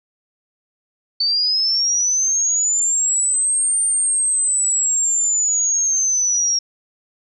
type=linear two-way sweep; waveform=sine; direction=up then down; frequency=4511 to 8870 to 5570 Hz; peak=-15 dBFS; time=1.2-6.59 s; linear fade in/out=5 ms; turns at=3.81 s; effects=none